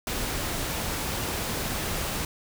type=noise; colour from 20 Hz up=pink; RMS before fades=-30 dBFS; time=0.07-2.25 s; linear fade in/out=2 ms; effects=none